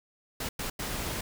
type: noise bursts at uneven times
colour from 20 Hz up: pink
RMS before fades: -34 dBFS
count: 3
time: 0.4-0.49 / 0.59-0.7 / 0.79-1.21 s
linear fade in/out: 5 ms
effects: none